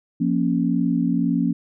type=chord; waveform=sine; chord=Bb minor; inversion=second; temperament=equal with one note detuned; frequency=174.61 / 235 / 277.2 Hz; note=F3 / Bb3 / Db4; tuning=0 / +14 / 0 cents; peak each=-22 dBFS; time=0.2-1.53 s; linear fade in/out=10 ms; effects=none